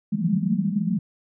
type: band-pass noise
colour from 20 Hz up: white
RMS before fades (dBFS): -23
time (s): 0.12-0.99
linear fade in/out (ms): 5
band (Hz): 160 to 220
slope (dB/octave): 96
effects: none